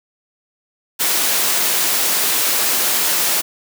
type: high-pass noise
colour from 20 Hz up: white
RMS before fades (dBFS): -17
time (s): 0.99-3.42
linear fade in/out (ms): 20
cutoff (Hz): 230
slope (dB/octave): 12
effects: none